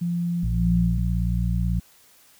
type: tone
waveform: sine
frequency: 172.9 Hz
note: F3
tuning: 17 cents flat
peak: -22 dBFS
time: 0.01-0.99 s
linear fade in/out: 10 ms
type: harmonic tone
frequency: 58.27 Hz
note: A#1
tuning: in tune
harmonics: 1 / 2 / 3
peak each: -23 / -26 / -26 dBFS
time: 0.43-1.8 s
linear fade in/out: 5 ms
effects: white hiss -55 dBFS RMS until 2.39 s